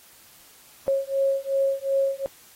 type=beating tone pair; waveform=sine; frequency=544 / 546.7 Hz; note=C#5 / C#5; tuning=-33 / -24 cents; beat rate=2.7 Hz; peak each=-24 dBFS; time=0.88-2.26 s; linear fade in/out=0 ms; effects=white hiss -52 dBFS RMS until 2.55 s + AAC 48 kbps